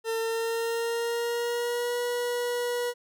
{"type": "tone with pitch glide", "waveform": "40% pulse", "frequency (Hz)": [452, 484.4], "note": ["A4", "B4"], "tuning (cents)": [47, -34], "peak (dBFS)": -26, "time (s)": [0.04, 2.94], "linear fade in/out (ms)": 50, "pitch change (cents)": 119, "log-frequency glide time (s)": [0.19, 1.98], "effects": []}